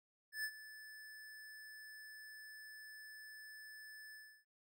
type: tone with ADSR envelope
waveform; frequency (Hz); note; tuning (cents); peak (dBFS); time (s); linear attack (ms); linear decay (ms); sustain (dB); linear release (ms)
square; 1741; A6; -19; -38; 0.32-4.45; 120; 63; -15; 310
effects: none